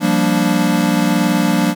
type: chord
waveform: square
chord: G minor seventh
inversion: third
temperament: equal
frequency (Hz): 174.61 / 196 / 233.1 / 293.7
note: F3 / G3 / Bb3 / D4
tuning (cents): 0 / 0 / 0 / 0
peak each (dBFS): -19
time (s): 0-1.75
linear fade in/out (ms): 50
effects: none